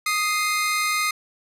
sawtooth tone pair together, 1244.5 / 2093 Hz, D#6 / C7, 0 / 0 cents, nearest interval major sixth, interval 900 cents, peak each -20 dBFS, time 0.06-1.11 s, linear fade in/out 5 ms, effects resampled to 32000 Hz

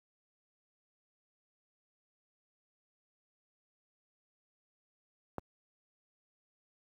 click, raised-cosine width 1 ms, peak -22 dBFS, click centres 5.383 s, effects high-pass 60 Hz 12 dB/octave + 10-bit

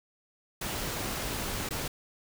pink noise with dropouts, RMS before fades -34 dBFS, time 0.61-1.88 s, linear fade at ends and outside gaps 5 ms, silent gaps 1.69-1.707 s, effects none

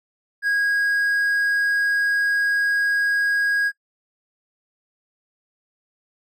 triangle tone, 1643 Hz, G#6, 19 cents flat, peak -16 dBFS, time 0.42-3.72 s, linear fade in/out 50 ms, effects noise-tail reverb RT60 0.1 s tail -17 dB re dry

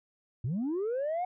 sine linear sweep, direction up, 103.83 to 740 Hz, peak -27 dBFS, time 0.44-1.25 s, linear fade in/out 5 ms, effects tanh soft clip ceiling -27 dBFS

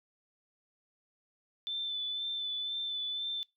sine tone with vibrato, 3520 Hz, A7, in tune, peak -33 dBFS, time 1.67-3.43 s, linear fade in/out 0 ms, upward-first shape sine, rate 2 Hz, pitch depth 23 cents each way, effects noise-tail reverb RT60 0.2 s tail -23 dB re dry

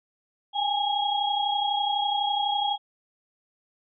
sine tone cluster, 807 / 839 / 3295 Hz, G#5 / G#5 / G#7, -50 / +17 / -14 cents, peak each -26 / -29 / -28 dBFS, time 0.53-2.78 s, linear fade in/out 50 ms, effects none

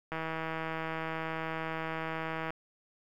click train, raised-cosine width 0.5 ms, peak -21 dBFS, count 385, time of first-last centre 0.12-2.505 s, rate 161 Hz, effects 10-bit

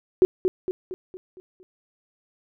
sine tone with echo, 370 Hz, F#4, in tune, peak -11 dBFS, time 0.22-0.25 s, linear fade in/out 0 ms, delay 230 ms, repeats 6, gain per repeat -6 dB, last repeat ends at 1.63 s, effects none

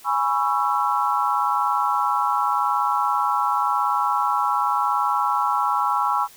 sine chord, C# minor seventh, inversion second, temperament equal with one note detuned, 830.6 / 987.8 / 1108.7 / 1330.8 Hz, G#5 / B5 / C#6 / E6, 0 / 0 / 0 / +16 cents, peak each -24 dBFS, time 0.04-6.28 s, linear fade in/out 50 ms, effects white hiss -48 dBFS RMS until 6.36 s

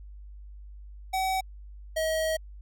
square tone pair in turn, 759 / 636.6 Hz, F#5 / D#5, +44 / +39 cents, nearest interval minor third, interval 305 cents, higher first, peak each -26 dBFS, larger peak neither, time 1.13-1.41 / 1.96-2.37 s, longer second, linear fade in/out 10 ms, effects added 50 Hz sine -42 dBFS peak until 2.61 s

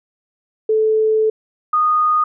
sine tone pair in turn, 436.3 / 1234 Hz, A4 / D#6, -15 / -15 cents, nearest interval octave + tritone, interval 1800 cents, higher second, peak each -12 dBFS, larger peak neither, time 0.69-1.3 / 1.73-2.24 s, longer first, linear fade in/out 5 ms, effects none

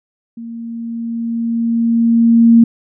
sine tone with level ramp, 231.2 Hz, A#3, 14 cents flat, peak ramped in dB -26 to -3 dBFS, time 0.37-2.64 s, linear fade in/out 5 ms, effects none

